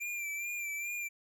square tone with vibrato, 2367 Hz, D7, 13 cents sharp, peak -36 dBFS, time 0-1.09 s, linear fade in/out 20 ms, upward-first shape sine, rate 2.4 Hz, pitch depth 42 cents each way, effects none

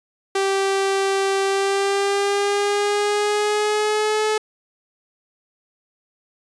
sawtooth tone with pitch glide, 390 to 430.2 Hz, G4 to A4, -9 to -39 cents, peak -14 dBFS, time 0.35-4.38 s, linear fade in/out 5 ms, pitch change +170 cents, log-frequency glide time 1.44-4.26 s, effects resampled to 22050 Hz

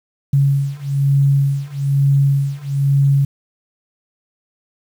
sine beating tone pair, 138.59 / 139.69 Hz, C#3 / C#3, 0 / +14 cents, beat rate 1.1 Hz, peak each -16 / -15 dBFS, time 0.33-3.25 s, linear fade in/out 5 ms, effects 7-bit

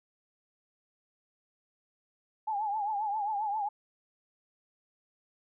sine tone with vibrato, 838 Hz, G#5, 15 cents sharp, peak -29 dBFS, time 2.47-3.69 s, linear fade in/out 10 ms, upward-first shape triangle, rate 7.5 Hz, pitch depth 110 cents each way, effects none

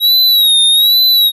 square tone with vibrato, 3834 Hz, A#7, 48 cents sharp, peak -7 dBFS, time 0-1.32 s, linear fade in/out 50 ms, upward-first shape sine, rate 1.2 Hz, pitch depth 82 cents each way, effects none

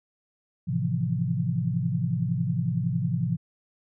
sine chord, F major seventh, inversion first, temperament just, 109.13 / 130.96 / 163.7 / 174.61 Hz, A2 / C3 / E3 / F3, -14 / +2 / -12 / 0 cents, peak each -31 / -28 / -29 / -29 dBFS, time 0.67-3.37 s, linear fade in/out 20 ms, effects none

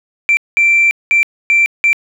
sine tone bursts at uneven times, 2349 Hz, D7, in tune, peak -6 dBFS, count 5, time 0.29-0.37 / 0.57-0.91 / 1.11-1.23 / 1.5-1.66 / 1.84-1.93 s, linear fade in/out 0 ms, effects tanh soft clip ceiling -4 dBFS + 8-bit

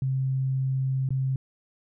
sine tone with dropouts, 132.6 Hz, C3, 23 cents sharp, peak -23 dBFS, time 0.02-1.36 s, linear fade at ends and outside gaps 2 ms, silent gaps 1.09-1.105 s, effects none

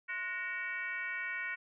sine tone with frequency modulation, 1864.7 Hz, A#6, in tune, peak -35 dBFS, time 0.08-1.56 s, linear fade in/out 20 ms, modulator 401 Hz, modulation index 1.3, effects none

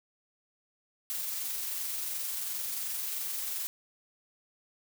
blue noise with amplitude modulation, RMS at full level -34 dBFS, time 1.1-3.67 s, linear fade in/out 0 ms, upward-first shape sine, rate 22.8 Hz, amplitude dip 25%, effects none

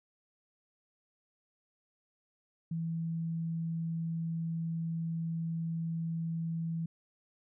sine tone, 164.7 Hz, E3, 1 cent flat, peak -32 dBFS, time 2.71-6.86 s, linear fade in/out 5 ms, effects none

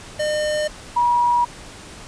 square / sine tone pair in turn, 606 / 962 Hz, D#5 / B5, -46 / -46 cents, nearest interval minor sixth, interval 800 cents, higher second, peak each -20 / -14 dBFS, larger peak second, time 0.19-0.68 / 0.96-1.45 s, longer neither, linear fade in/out 10 ms, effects pink hiss -39 dBFS RMS until 2.07 s + resampled to 22050 Hz

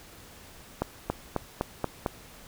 accelerating click train, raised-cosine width 1 ms, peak -12 dBFS, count 6, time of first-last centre 0.82-2.062 s, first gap 280 ms, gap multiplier 0.94, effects pink hiss -50 dBFS RMS until 2.47 s

